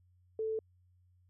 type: tone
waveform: sine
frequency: 440 Hz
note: A4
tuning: in tune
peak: -32 dBFS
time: 0.39-0.59 s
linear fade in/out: 2 ms
effects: added 90 Hz sine -64 dBFS peak until 1.29 s